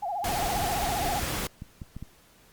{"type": "tone with vibrato", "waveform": "sine", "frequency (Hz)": 756, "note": "F#5", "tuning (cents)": 37, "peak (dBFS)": -28, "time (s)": [0.02, 1.2], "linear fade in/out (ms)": 10, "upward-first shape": "sine", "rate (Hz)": 15, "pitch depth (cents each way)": 180}
{"type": "noise", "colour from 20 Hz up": "pink", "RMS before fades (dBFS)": -31, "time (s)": [0.24, 1.47], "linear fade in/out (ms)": 2}
{"type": "clicks", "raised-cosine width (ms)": 5, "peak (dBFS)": -25, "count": 9, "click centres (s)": [0.837, 0.891, 1.017, 1.233, 1.437, 1.621, 1.818, 1.966, 2.026]}
{"effects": ["pink hiss -58 dBFS RMS until 2.52 s", "Opus 48 kbps"]}